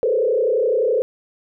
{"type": "tone with frequency modulation", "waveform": "sine", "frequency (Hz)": 475.7, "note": "A#4", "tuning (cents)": 35, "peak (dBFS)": -15, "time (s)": [0.03, 1.02], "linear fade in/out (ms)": 0, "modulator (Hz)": 31.7, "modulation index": 1.8, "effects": []}